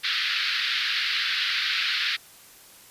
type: band-pass noise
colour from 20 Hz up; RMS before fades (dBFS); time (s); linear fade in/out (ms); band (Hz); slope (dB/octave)
white; -26; 0.03-2.17; 20; 1400 to 4500; 48
effects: white hiss -50 dBFS RMS until 2.9 s + resampled to 32000 Hz